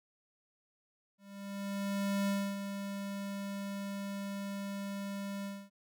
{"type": "tone with ADSR envelope", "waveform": "square", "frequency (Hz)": 198.8, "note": "G3", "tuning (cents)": 25, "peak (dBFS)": -30, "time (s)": [1.18, 5.7], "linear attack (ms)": 1100, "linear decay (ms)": 280, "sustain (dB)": -8, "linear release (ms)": 250, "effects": []}